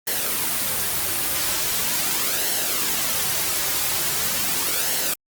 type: noise with flanger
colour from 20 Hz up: white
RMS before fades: -23 dBFS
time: 0.07-5.14 s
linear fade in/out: 5 ms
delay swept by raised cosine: 0.82 to 4.52 ms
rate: 0.41 Hz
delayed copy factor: -0.5
effects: Opus 24 kbps